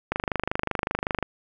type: click train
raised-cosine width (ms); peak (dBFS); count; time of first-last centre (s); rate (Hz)
0.5; -9; 29; 0.12-1.227; 25.3
effects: none